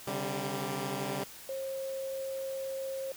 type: chord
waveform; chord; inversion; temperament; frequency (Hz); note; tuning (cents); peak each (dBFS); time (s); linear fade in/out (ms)
10% pulse; C suspended second; none; equal with one note detuned; 134.18 / 146.83 / 196; C3 / D3 / G3; +44 / 0 / 0; -29 / -31 / -28; 0.07-1.24; 5
type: tone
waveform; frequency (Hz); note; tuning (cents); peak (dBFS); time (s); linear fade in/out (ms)
sine; 536; C5; +42; -34; 1.49-3.12; 2
effects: white hiss -49 dBFS RMS until 3.16 s